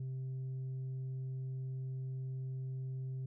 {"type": "tone", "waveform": "sine", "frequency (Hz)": 130.81, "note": "C3", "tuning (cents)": 0, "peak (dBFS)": -35, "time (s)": [0, 3.26], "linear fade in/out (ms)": 5, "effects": ["tanh soft clip ceiling -37 dBFS"]}